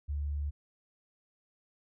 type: tone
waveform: sine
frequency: 72.6 Hz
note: D2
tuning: 19 cents flat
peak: -31 dBFS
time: 0.08-0.51 s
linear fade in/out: 20 ms
effects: none